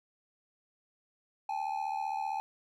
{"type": "ring-modulated tone", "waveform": "triangle", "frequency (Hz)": 830.6, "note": "G#5", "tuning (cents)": 0, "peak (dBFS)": -27, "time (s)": [1.49, 2.4], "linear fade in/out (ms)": 0, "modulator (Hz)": 37.7, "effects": []}